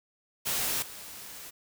white noise with level steps, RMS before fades -30 / -44 dBFS, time 0.45-1.51 s, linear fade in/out 20 ms, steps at 0.82 s, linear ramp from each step 5 ms, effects none

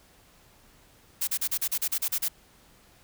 blue noise bursts, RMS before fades -27 dBFS, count 11, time 1.21-2.285 s, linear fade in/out 10 ms, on 65 ms, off 36 ms, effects pink hiss -58 dBFS RMS until 3.03 s

